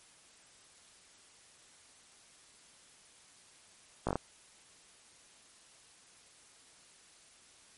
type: slowing click train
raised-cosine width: 1 ms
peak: -17 dBFS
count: 5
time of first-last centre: 4.07-4.156 s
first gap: 17 ms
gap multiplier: 1.16
effects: white hiss -60 dBFS RMS until 7.77 s + MP3 48 kbps